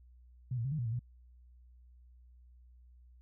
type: tone with pitch steps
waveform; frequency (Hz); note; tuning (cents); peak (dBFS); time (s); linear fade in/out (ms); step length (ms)
sine; 125.9 / 114.7 / 134.7 / 155 / 120.5 / 111.9 / 121.7; B2 / A#2 / C#3 / D#3 / B2 / A2 / B2; +34 / -28 / -49 / -6 / -42 / +30 / -25; -32; 0.51-0.993; 5; 69
effects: added 61 Hz sine -56 dBFS peak until 3.21 s